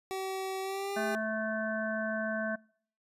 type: tone with pitch glide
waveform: 25% pulse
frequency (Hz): 381.7 to 402.1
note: G4 to G4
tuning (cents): -46 to +44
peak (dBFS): -30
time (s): 0.11-1.15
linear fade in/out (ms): 0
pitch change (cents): +90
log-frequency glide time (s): 0.61-0.98
type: harmonic tone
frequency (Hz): 218.4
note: A3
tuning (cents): -13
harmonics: 1 / 3 / 5 / 7 / 8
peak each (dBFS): -36 / -34 / -45 / -36 / -44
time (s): 0.96-2.56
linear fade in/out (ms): 10
effects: noise-tail reverb RT60 0.6 s tail -26 dB re dry + resampled to 32000 Hz